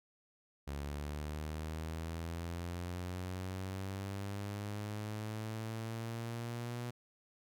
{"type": "linear sweep", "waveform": "sawtooth", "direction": "up", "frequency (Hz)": [70.3, 121.4], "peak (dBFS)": -35, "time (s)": [0.67, 6.91], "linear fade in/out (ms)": 10, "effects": []}